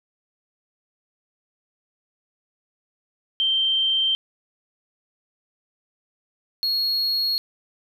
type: tone pair in turn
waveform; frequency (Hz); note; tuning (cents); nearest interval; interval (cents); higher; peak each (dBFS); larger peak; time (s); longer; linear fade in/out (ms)
sine / triangle; 3136 / 4310; G7 / C#8; 0 / -49; tritone; 551; second; -18 / -19; first; 3.4-4.15 / 6.63-7.38; neither; 0
effects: none